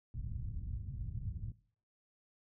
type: low-pass noise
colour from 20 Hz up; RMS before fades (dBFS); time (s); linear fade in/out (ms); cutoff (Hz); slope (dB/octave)
white; -41; 0.14-1.52; 2; 120; 24
effects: noise-tail reverb RT60 0.5 s tail -19 dB re dry